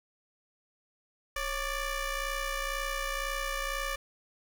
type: ring-modulated tone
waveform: 15% pulse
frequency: 581 Hz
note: D5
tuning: 19 cents flat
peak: -22 dBFS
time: 1.36-3.96 s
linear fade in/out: 5 ms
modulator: 612 Hz
effects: none